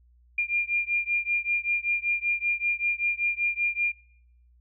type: beating tone pair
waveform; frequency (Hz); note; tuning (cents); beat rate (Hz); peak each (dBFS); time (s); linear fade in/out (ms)
sine; 2400 / 2405.2; D7 / D7; +37 / +41; 5.2; -27; 0.38-3.92; 5
effects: noise-tail reverb RT60 0.7 s tail -22 dB re dry + added 60 Hz sine -56 dBFS peak until 4.6 s